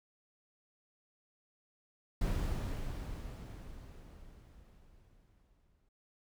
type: noise with exponential decay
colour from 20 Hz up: brown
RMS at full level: -32 dBFS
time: 2.21-5.89 s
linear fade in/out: 5 ms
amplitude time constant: 800 ms
effects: none